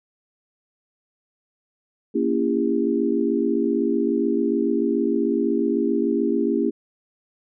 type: chord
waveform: sine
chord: A# diminished seventh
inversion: none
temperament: just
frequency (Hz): 233.1 / 279.7 / 335.6 / 402.8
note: A#3 / C#4 / E4 / G4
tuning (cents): 0 / +16 / +31 / +47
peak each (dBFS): -24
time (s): 2.14-6.71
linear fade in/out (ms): 20
effects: none